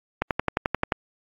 click train, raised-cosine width 0.5 ms, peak -7 dBFS, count 9, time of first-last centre 0.22-0.922 s, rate 11.4 Hz, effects AAC 32 kbps

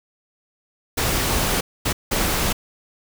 pink noise bursts at uneven times, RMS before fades -21 dBFS, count 3, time 0.97-1.61 / 1.85-1.93 / 2.11-2.53 s, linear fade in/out 10 ms, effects none

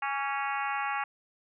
harmonic tone with a mistuned harmonic, 276.1 Hz, C#4, 7 cents flat, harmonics 3 / 4 / 5 / 6 / 7 / 8 / 9 / 10, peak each -33 / -35 / -37 / -39 / -40 / -41 / -42 / -43 dBFS, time 0.02-1.04 s, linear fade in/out 5 ms, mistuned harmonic 4, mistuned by +35 cents, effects none

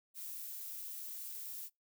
violet noise, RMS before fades -45 dBFS, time 0.14-1.7 s, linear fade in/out 50 ms, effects noise-tail reverb RT60 0.2 s tail -26 dB re dry

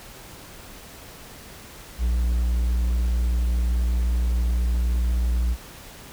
triangle tone, 59.6 Hz, A#1, 39 cents sharp, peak -17 dBFS, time 1.98-5.57 s, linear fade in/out 50 ms, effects pink hiss -43 dBFS RMS until 6.12 s

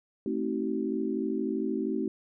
sine chord, A diminished seventh, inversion none, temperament just, 220 / 264 / 316.8 / 380.2 Hz, A3 / C4 / Eb4 / Gb4, 0 / +16 / +31 / +47 cents, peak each -33 dBFS, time 0.26-2.08 s, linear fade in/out 2 ms, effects none

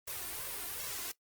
white noise with flanger, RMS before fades -40 dBFS, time 0.07-1.12 s, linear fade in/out 10 ms, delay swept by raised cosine 1.8 to 2.9 ms, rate 2.6 Hz, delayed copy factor +0.75, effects noise-tail reverb RT60 0.1 s tail -17 dB re dry + Opus 32 kbps

